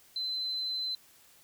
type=tone; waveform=sine; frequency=4056 Hz; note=B7; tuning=45 cents sharp; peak=-31 dBFS; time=0.16-0.95 s; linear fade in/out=2 ms; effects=white hiss -60 dBFS RMS until 1.43 s